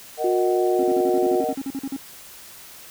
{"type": "chord", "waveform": "sine", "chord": "D# minor", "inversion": "second", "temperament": "just", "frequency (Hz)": [466.7, 622.3, 746.7], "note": ["A#4", "D#5", "F#5"], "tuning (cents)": [2, 0, 16], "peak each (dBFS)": -26, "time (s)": [0.17, 1.55], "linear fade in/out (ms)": 50}
{"type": "tone", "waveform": "sine", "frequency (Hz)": 362.6, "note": "F#4", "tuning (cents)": -35, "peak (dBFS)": -19, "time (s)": [0.24, 1.41], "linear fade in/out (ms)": 5}
{"type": "tone bursts", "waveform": "triangle", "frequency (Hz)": 271.2, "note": "C#4", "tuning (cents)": -38, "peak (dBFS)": -23, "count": 14, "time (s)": [0.79, 1.965], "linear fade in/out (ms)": 2, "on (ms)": 44, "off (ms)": 43}
{"effects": ["white hiss -43 dBFS RMS until 2.9 s"]}